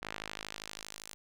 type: tone with band-pass filter sweep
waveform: sawtooth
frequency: 52.6 Hz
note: G#1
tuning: 23 cents sharp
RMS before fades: -45 dBFS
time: 0.02-1.14 s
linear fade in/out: 0 ms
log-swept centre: 2000 to 8700 Hz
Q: 0.79
effects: none